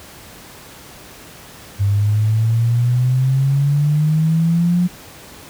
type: exponential sweep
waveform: sine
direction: up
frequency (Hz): 98.8 to 179.6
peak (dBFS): -12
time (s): 1.79-4.88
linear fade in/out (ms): 20
effects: pink hiss -39 dBFS RMS until 5.49 s + high-pass 60 Hz 12 dB/octave